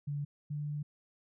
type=tone pair in turn; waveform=sine; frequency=144.4 / 147.6 Hz; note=D3 / D3; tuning=-29 / +9 cents; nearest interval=unison; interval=38 cents; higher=second; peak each=-33 / -34 dBFS; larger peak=first; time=0.07-0.25 / 0.5-0.83 s; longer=second; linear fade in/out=10 ms; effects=none